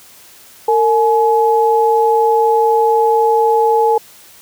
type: tone pair together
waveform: sine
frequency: 456 / 848 Hz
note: A#4 / G#5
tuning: -38 / +36 cents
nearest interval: major seventh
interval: 1074 cents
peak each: -12 dBFS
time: 0.68-3.98 s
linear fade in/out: 5 ms
effects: white hiss -42 dBFS RMS until 4.41 s + high-pass 60 Hz 12 dB/octave

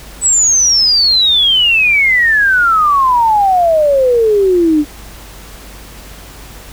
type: exponential sweep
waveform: sine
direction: down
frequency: 8050 to 289.3 Hz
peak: -7 dBFS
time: 0.21-4.85 s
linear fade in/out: 50 ms
effects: added 50 Hz sine -34 dBFS peak until 6.72 s + pink hiss -35 dBFS RMS until 6.72 s

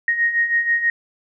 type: beating tone pair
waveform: sine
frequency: 1864.7 / 1870.9 Hz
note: A#6 / A#6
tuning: 0 / +6 cents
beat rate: 6.2 Hz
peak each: -23 / -17 dBFS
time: 0.08-0.9 s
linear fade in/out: 2 ms
effects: none

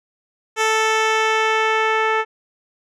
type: tone with low-pass filter sweep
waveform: 10% pulse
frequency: 440 Hz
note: A4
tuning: in tune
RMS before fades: -18 dBFS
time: 0.56-2.25 s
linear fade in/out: 50 ms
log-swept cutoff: 7700 to 2000 Hz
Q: 0.83
effects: none

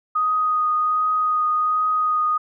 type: tone with vibrato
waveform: sine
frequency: 1244.5 Hz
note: D#6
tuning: in tune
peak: -17 dBFS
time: 0.15-2.38 s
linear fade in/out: 10 ms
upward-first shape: triangle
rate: 1.3 Hz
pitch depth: 13 cents each way
effects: none

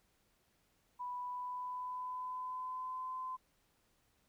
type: tone with pitch glide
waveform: sine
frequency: 987.8 to 1026.2 Hz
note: B5 to C6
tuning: 0 to -34 cents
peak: -39 dBFS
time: 0.99-3.37 s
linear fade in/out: 20 ms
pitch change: +66 cents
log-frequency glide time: 1.18-3.15 s
effects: pink hiss -75 dBFS RMS until 4.28 s

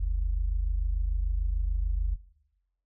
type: tone pair together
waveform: sine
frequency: 45.61 / 72.4 Hz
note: F#1 / D2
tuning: -24 / -24 cents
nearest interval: minor sixth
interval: 800 cents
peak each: -25 / -33 dBFS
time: 0-2.16 s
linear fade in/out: 10 ms
effects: noise-tail reverb RT60 1.0 s tail -22 dB re dry

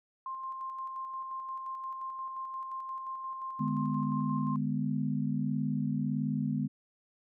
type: tone with tremolo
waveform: sine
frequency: 1055 Hz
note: C6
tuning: 14 cents sharp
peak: -35 dBFS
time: 0.26-4.56 s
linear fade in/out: 2 ms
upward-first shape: square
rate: 5.7 Hz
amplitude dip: 30%
type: chord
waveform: sine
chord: G# diminished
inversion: second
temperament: just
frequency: 149.51 / 207.7 / 249.2 Hz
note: D3 / G#3 / B3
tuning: +31 / 0 / +16 cents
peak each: -33 dBFS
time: 3.59-6.68 s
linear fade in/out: 20 ms
effects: none

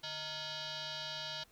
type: tone with frequency modulation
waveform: sine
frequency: 150 Hz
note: D3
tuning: 37 cents sharp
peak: -39 dBFS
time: 0.03-1.44 s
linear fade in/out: 10 ms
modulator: 776 Hz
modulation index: 6
effects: pink hiss -66 dBFS RMS until 1.51 s

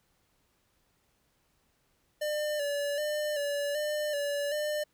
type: tone with vibrato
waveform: square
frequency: 587.3 Hz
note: D5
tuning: in tune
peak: -30 dBFS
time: 2.21-4.84 s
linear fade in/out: 10 ms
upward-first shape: square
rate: 1.3 Hz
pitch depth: 39 cents each way
effects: pink hiss -72 dBFS RMS until 4.93 s

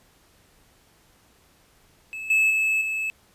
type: tone with level steps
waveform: triangle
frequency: 2604 Hz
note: E7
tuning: 22 cents flat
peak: -30 / -15 / -18 / -23 dBFS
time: 2.13-3.1 s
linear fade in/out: 0 ms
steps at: 2.3 / 2.5 / 2.81 s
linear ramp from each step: 5 ms
effects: pink hiss -59 dBFS RMS until 3.34 s + resampled to 32000 Hz

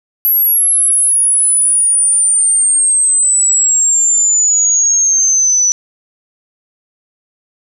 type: exponential sweep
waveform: sine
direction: down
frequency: 11710 to 5920 Hz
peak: -8 dBFS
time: 0.25-5.72 s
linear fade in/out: 0 ms
effects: none

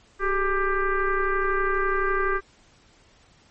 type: tone with frequency modulation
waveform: sine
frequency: 784 Hz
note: G5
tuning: in tune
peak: -20 dBFS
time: 0.19-2.41 s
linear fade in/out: 50 ms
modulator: 400 Hz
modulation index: 2.4
effects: pink hiss -57 dBFS RMS until 3.5 s + MP3 32 kbps

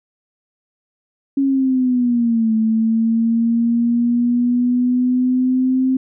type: linear two-way sweep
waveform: sine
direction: down then up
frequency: 276.8 to 220 to 261.4 Hz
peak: -13 dBFS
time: 1.37-5.97 s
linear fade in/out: 5 ms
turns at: 2.54 s
effects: none

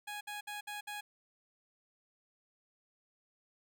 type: tone bursts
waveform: 15% pulse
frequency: 830.6 Hz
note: G#5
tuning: in tune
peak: -34 dBFS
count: 5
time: 0.07-1.01 s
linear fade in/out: 10 ms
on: 140 ms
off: 60 ms
effects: none

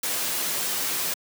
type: noise with comb filter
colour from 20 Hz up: white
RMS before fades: -27 dBFS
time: 0.03-1.14 s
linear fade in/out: 5 ms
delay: 9.3 ms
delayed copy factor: -0.5
effects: high-pass 150 Hz 12 dB/octave

